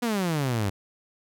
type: exponential sweep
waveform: sawtooth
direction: down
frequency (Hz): 247.1 to 94.8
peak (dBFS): -20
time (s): 0.02-0.7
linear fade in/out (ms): 10
effects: none